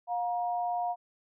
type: tone pair together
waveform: sine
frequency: 710 / 947.1 Hz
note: F5 / A#5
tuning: +28 / +27 cents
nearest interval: perfect fourth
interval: 499 cents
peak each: -29 / -36 dBFS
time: 0.07-0.96 s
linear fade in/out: 50 ms
effects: none